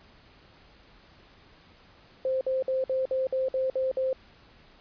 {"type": "tone bursts", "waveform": "sine", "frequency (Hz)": 523.3, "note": "C5", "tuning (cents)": 0, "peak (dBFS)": -24, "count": 9, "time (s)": [2.25, 4.13], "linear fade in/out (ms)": 2, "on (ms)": 160, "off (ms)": 55, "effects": ["pink hiss -56 dBFS RMS until 4.8 s", "resampled to 11025 Hz"]}